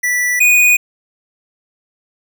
square tone pair in turn, 1965 / 2471 Hz, B6 / D#7, -9 / -13 cents, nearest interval major third, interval 396 cents, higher second, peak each -14 / -8 dBFS, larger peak second, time 0.03-0.4 / 0.4-0.77 s, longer neither, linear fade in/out 10 ms, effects 8-bit

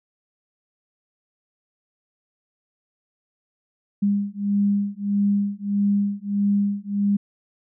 sine beating tone pair, 201.3 / 202.9 Hz, G3 / G#3, +46 / -40 cents, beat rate 1.6 Hz, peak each -22 dBFS, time 4.02-7.17 s, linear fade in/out 10 ms, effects none

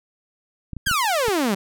clicks, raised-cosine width 5 ms, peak -19 dBFS, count 5, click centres 0.733 / 0.767 / 0.871 / 0.913 / 1.283 s
sawtooth exponential sweep, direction down, 1674 to 185 Hz, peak -15 dBFS, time 0.86-1.55 s, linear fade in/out 10 ms
effects none

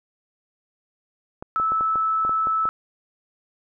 clicks, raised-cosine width 1 ms, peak -19 dBFS, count 9, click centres 1.425 / 1.599 / 1.72 / 1.809 / 1.957 / 2.25 / 2.294 / 2.471 / 2.655 s
sine tone, 1308 Hz, E6, 14 cents flat, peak -19 dBFS, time 1.56-2.69 s, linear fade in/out 0 ms
effects none

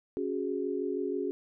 sine chord, C# suspended fourth, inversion none, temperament just, 277.2 / 369.6 / 415.8 Hz, C#4 / F#4 / G#4, 0 / -2 / +2 cents, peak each -35 / -33 / -34 dBFS, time 0.17-1.31 s, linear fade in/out 0 ms, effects none

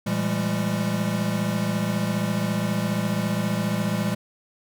square tone cluster, 115.9 / 169.1 / 198.4 / 213.1 Hz, A#2 / E3 / G3 / G#3, -10 / +44 / +21 / +45 cents, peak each -30 / -29 / -27 / -31 dBFS, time 0.06-4.15 s, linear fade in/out 10 ms, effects none

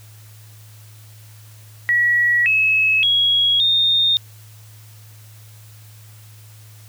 sine tone with pitch steps, 1926 / 2579 / 3315 / 3663 Hz, B6 / E7 / G#7 / A#7, -44 / -39 / -4 / -31 cents, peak -13 dBFS, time 1.89-4.17 s, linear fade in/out 0 ms, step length 570 ms, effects added 107 Hz sine -41 dBFS peak until 6.88 s + white hiss -49 dBFS RMS until 6.88 s

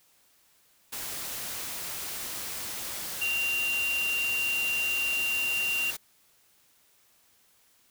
sine tone in noise, 2771 Hz, F7, 14 cents flat, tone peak -26 dBFS, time 3.21-5.91 s, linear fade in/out 10 ms, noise white, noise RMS -36 dBFS, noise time 0.92-5.97 s, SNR +7 dB, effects white hiss -64 dBFS RMS until 7.9 s

